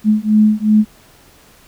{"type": "beating tone pair", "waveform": "sine", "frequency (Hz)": [212.4, 215.1], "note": ["G#3", "A3"], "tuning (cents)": [39, -39], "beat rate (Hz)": 2.7, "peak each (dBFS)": -12, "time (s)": [0.04, 0.85], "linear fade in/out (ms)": 50, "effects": ["pink hiss -47 dBFS RMS until 1.67 s"]}